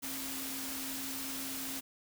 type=tone in noise; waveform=sine; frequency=268.2 Hz; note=C4; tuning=43 cents sharp; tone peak=-44 dBFS; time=0.02-1.81 s; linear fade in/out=20 ms; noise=white; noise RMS=-40 dBFS; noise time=0.02-1.81 s; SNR=-7 dB; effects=none